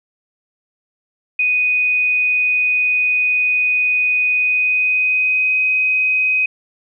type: tone with pitch glide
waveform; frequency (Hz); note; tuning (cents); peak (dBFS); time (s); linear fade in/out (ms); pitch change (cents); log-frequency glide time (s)
sine; 2489 to 2516; D#7 to D#7; 0 to +19; -13; 1.39-6.46; 5; +19; 4.32-5.59
effects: none